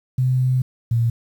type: tone pair in turn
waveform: sine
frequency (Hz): 128.2 / 116.52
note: C3 / A#2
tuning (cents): -35 / 0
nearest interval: major second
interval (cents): 165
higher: first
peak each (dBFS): -15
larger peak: neither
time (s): 0.18-0.62 / 0.91-1.1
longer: first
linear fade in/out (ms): 5
effects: 8-bit